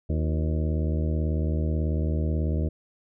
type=harmonic tone with a mistuned harmonic; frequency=78.2 Hz; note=D#2; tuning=9 cents sharp; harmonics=1 / 2 / 3 / 4 / 5 / 6 / 7 / 8; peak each=-24 / -30 / -34 / -36 / -38 / -40 / -41 / -42 dBFS; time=0.09-2.69 s; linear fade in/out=10 ms; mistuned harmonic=5; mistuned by=-98 cents; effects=none